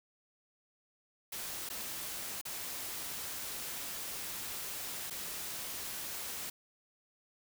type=noise with dropouts; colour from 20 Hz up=white; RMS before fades=-41 dBFS; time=1.32-6.5 s; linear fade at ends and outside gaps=5 ms; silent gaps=1.691-1.699 / 2.414-2.452 / 5.1-5.106 s; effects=none